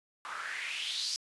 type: noise with band-pass filter sweep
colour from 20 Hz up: white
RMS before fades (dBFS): -37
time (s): 0.25-1.16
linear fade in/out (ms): 0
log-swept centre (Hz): 1100 to 5300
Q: 4.8
effects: resampled to 24000 Hz